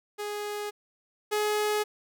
sawtooth tone pair in turn, 415.3 / 421.3 Hz, G#4 / G#4, 0 / +25 cents, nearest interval unison, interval 25 cents, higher second, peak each -28 / -21 dBFS, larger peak second, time 0.18-0.71 / 1.31-1.84 s, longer neither, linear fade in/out 20 ms, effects none

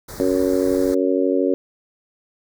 pink band-stop noise, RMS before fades -35 dBFS, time 0.08-0.95 s, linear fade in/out 10 ms, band 2000 to 4000 Hz, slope 48 dB/octave
harmonic tone, 92.8 Hz, F#2, 6 cents sharp, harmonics 3 / 4 / 5 / 6, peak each -20 / -21 / -22 / -23 dBFS, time 0.2-1.54 s, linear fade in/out 0 ms
effects none

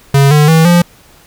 square tone with pitch steps, 138.9 / 149.73 / 161.41 / 174 Hz, C#3 / D3 / E3 / F3, +4 / +34 / -36 / -6 cents, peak -5 dBFS, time 0.14-0.82 s, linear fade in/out 5 ms, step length 170 ms, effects pink hiss -43 dBFS RMS until 1.26 s

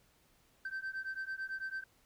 sine beating tone pair, 1549 / 1558 Hz, G6 / G6, -21 / -11 cents, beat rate 9 Hz, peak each -39 / -39 dBFS, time 0.65-1.84 s, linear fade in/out 5 ms, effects tanh soft clip ceiling -35 dBFS + pink hiss -69 dBFS RMS until 2.05 s

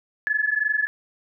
sine tone pair together, 1702.2 / 1725 Hz, G#6 / A6, +42 / -35 cents, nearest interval unison, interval 23 cents, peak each -23 dBFS, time 0.27-0.87 s, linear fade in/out 0 ms, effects none

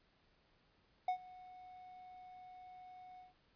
triangle tone with ADSR envelope, 735 Hz, F#5, 12 cents flat, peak -29 dBFS, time 1.08-3.34 s, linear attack 4 ms, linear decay 88 ms, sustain -22 dB, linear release 150 ms, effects pink hiss -73 dBFS RMS until 3.55 s + resampled to 11025 Hz

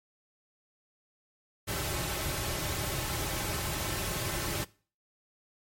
pink noise with comb filter, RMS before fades -33 dBFS, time 1.67-4.65 s, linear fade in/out 20 ms, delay 4.2 ms, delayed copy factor -0.6, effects noise-tail reverb RT60 0.4 s tail -21 dB re dry + MP3 64 kbps

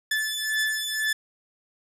sawtooth beating tone pair, 1741 / 1743 Hz, A6 / A6, -19 / -17 cents, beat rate 2 Hz, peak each -24 dBFS, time 0.11-1.13 s, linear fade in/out 5 ms, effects resampled to 32000 Hz + 9-bit

